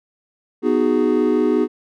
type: chord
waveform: triangle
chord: G# minor seventh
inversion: first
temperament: equal with one note detuned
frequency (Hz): 246.9 / 308.8 / 370 / 415.3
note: B3 / D#4 / F#4 / G#4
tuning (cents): 0 / -13 / 0 / 0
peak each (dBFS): -18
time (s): 0.62-1.68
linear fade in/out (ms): 50
effects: none